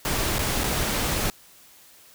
pink noise with dropouts, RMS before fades -25 dBFS, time 0.05-1.3 s, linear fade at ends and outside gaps 1 ms, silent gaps 0.384-0.391 / 0.636-0.64 s, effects white hiss -52 dBFS RMS until 2.14 s

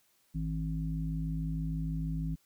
harmonic tone, 53.2 Hz, G#1, 42 cents sharp, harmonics 1 / 3 / 5, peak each -36 / -33 / -41 dBFS, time 0.34-2.36 s, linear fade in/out 20 ms, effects white hiss -70 dBFS RMS until 2.45 s

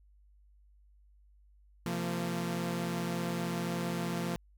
sawtooth tone cluster, 129 / 172.6 / 227.9 Hz, C3 / F3 / A#3, -24 / -20 / -39 cents, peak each -38 / -30 / -34 dBFS, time 1.86-4.36 s, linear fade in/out 0 ms, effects added 50 Hz sine -59 dBFS peak until 4.57 s

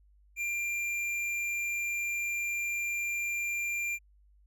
triangle tone with tanh clipping, 2382 Hz, D7, 24 cents sharp, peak -32 dBFS, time 0.36-3.99 s, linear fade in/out 50 ms, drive 16 dB, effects added 50 Hz sine -59 dBFS peak until 4.46 s

